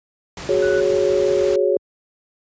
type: noise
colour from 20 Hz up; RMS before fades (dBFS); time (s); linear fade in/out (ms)
pink; -32; 0.37-1.56; 2
type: chord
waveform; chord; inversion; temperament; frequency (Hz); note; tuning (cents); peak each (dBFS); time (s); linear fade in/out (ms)
sine; F# suspended second; none; just; 370 / 416.2 / 555; F#4 / G#4 / C#5; 0 / +4 / +2; -19; 0.49-1.77; 2
type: tone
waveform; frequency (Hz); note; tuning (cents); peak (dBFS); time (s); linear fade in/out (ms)
sine; 1480; F#6; 0; -26; 0.62-0.81; 10
effects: high-pass 60 Hz 12 dB/octave + resampled to 16000 Hz